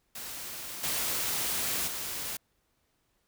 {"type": "noise with level steps", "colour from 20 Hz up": "white", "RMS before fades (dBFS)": [-40, -31, -36], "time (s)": [0.15, 2.37], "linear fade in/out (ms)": 5, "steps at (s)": [0.83, 1.87], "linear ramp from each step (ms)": 10, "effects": ["pink hiss -74 dBFS RMS until 3.27 s"]}